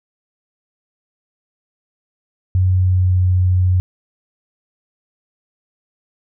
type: tone with pitch glide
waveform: sine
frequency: 92.5 to 91.38 Hz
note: F#2 to F#2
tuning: 0 to -21 cents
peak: -11 dBFS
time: 2.55-3.8 s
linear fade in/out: 0 ms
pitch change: -21 cents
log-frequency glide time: 2.67-3.19 s
effects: none